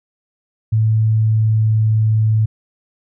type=tone with pitch glide; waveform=sine; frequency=110 to 109.37 Hz; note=A2 to A2; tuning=0 to -10 cents; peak=-11 dBFS; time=0.72-2.46 s; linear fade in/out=10 ms; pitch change=-10 cents; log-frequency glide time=1.06-1.82 s; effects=none